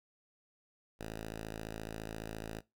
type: tone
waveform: 5% pulse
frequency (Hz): 54.5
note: A1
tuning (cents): -16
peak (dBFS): -30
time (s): 0.99-2.61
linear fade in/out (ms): 20
effects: noise-tail reverb RT60 0.2 s tail -20 dB re dry